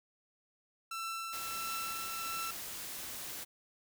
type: tone with tremolo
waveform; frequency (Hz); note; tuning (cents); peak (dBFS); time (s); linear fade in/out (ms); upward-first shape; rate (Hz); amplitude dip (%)
sawtooth; 1338; E6; +25; -33; 0.91-2.51; 5; triangle; 1.5; 40
type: noise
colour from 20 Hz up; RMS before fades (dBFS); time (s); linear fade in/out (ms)
white; -43; 1.32-3.45; 20
effects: none